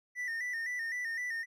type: tone with vibrato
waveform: triangle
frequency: 1901 Hz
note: A#6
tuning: 33 cents sharp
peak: -32 dBFS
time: 0.15-1.46 s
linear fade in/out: 50 ms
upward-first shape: square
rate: 3.9 Hz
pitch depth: 66 cents each way
effects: none